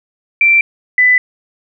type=tone pair in turn; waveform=sine; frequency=2349 / 1996.5 Hz; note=D7 / B6; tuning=0 / +18 cents; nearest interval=minor third; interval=282 cents; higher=first; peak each=-6 dBFS; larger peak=neither; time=0.41-0.61 / 0.98-1.18 s; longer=neither; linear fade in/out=2 ms; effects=none